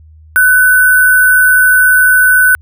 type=tone with sample-and-hold; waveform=sine; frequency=1498 Hz; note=F#6; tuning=21 cents sharp; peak=-4 dBFS; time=0.36-2.55 s; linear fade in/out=0 ms; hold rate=11025 Hz; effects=added 78 Hz sine -36 dBFS peak until 2.61 s